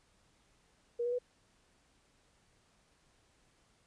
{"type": "tone with pitch steps", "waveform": "sine", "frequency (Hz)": [475.3, 484.2, 493.2], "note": ["A#4", "B4", "B4"], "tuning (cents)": [34, -34, -2], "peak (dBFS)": -31, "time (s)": [0.99, 1.188], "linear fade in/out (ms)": 10, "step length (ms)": 66, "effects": ["pink hiss -70 dBFS RMS until 3.86 s", "resampled to 22050 Hz"]}